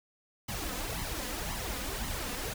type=noise with flanger; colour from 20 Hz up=pink; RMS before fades=-36 dBFS; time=0.48-2.54 s; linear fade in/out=10 ms; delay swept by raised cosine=0.98 to 4.08 ms; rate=1.9 Hz; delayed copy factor=+0.7; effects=none